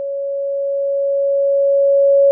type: tone with level ramp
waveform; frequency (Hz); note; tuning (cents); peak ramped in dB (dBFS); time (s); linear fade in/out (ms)
sine; 557; C#5; +8; -20 to -7; 0-2.31; 0
effects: none